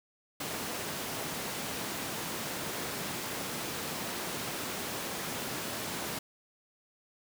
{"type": "high-pass noise", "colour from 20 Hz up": "pink", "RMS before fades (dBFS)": -37, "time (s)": [0.4, 6.19], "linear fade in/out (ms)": 5, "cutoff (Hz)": 160, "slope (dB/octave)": 12, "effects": []}